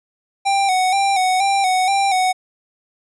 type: tone with vibrato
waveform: square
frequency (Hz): 766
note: G5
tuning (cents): -40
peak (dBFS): -15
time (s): 0.45-2.33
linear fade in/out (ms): 20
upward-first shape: square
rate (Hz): 2.1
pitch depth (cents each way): 54
effects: resampled to 24000 Hz